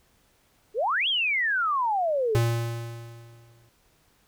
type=exponential two-way sweep; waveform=sine; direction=up then down; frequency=389.5 to 3380 to 389.5 Hz; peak=-22 dBFS; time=0.74-2.39 s; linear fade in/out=50 ms; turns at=1.08 s
type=tone with exponential decay; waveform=square; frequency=116.54 Hz; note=A#2; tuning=in tune; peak=-19 dBFS; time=2.35-3.69 s; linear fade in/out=0 ms; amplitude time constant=290 ms
effects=pink hiss -64 dBFS RMS until 4.27 s